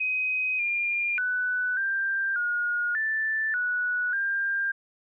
sine tone with pitch steps, 2517 / 2404 / 1492 / 1582 / 1436 / 1763 / 1471 / 1596 Hz, D#7 / D7 / F#6 / G6 / F6 / A6 / F#6 / G6, +19 / +40 / +14 / +15 / +48 / +3 / -11 / +31 cents, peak -24 dBFS, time 0-4.72 s, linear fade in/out 10 ms, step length 590 ms, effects none

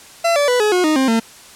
40% pulse tone with pitch steps, 675 / 577.5 / 494.1 / 422.8 / 361.7 / 309.5 / 264.8 / 226.6 Hz, E5 / D5 / B4 / G#4 / F#4 / D#4 / C4 / A#3, +41 / -29 / +1 / +31 / -39 / -9 / +21 / -49 cents, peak -12 dBFS, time 0.24-1.2 s, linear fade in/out 10 ms, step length 120 ms, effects white hiss -41 dBFS RMS until 1.55 s + low-pass 10000 Hz 12 dB/octave

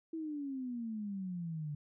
sine exponential sweep, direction down, 329.6 to 145 Hz, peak -37 dBFS, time 0.13-1.75 s, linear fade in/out 5 ms, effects none

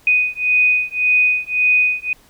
sine beating tone pair, 2489 / 2490.8 Hz, D#7 / D#7, 0 / +1 cents, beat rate 1.8 Hz, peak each -16 dBFS, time 0.07-2.13 s, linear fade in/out 2 ms, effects pink hiss -51 dBFS RMS until 2.29 s

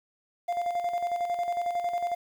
triangle tone with tremolo, 698.5 Hz, F5, in tune, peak -23 dBFS, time 0.48-2.15 s, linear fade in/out 10 ms, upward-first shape square, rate 11 Hz, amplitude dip 50%, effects 9-bit

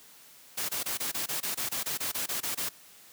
white noise bursts, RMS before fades -32 dBFS, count 15, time 0.57-2.692 s, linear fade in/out 10 ms, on 120 ms, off 23 ms, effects white hiss -54 dBFS RMS until 3.12 s + high-pass 100 Hz 12 dB/octave

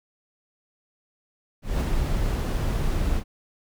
brown noise with ADSR envelope, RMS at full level -21 dBFS, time 1.62-3.24 s, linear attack 190 ms, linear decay 3 ms, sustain -3 dB, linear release 72 ms, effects none

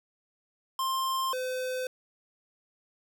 square tone pair in turn, 1054 / 510.5 Hz, C6 / C5, +12 / -43 cents, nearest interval octave + minor second, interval 1255 cents, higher first, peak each -28 / -31 dBFS, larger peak first, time 0.79-1.33 / 1.33-1.87 s, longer neither, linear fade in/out 2 ms, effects none

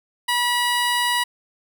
15% pulse tone, 970 Hz, B5, 31 cents flat, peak -12 dBFS, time 0.28-1.24 s, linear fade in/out 10 ms, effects none

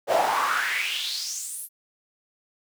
brown noise with high-pass filter sweep, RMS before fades -26 dBFS, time 0.07-1.69 s, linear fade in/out 50 ms, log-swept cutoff 560 to 12000 Hz, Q 5, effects none

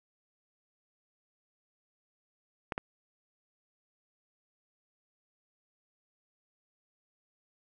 clicks, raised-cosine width 0.5 ms, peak -18 dBFS, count 2, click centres 2.722 / 2.779 s, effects none

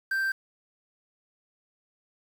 triangle tone with quantisation, 1568 Hz, G6, in tune, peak -23 dBFS, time 0.11-0.32 s, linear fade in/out 5 ms, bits 8, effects none

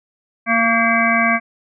harmonic tone with a mistuned harmonic, 228.6 Hz, A#3, 34 cents flat, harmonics 1 / 3 / 5 / 7 / 9 / 10, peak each -20 / -20 / -20 / -20 / -20 / -20 dBFS, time 0.46-1.4 s, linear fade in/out 50 ms, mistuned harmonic 1, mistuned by +19 cents, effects none

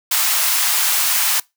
white high-pass noise, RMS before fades -17 dBFS, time 0.11-1.4 s, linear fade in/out 5 ms, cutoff 770 Hz, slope 24 dB/octave, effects noise-tail reverb RT60 0.2 s tail -23 dB re dry

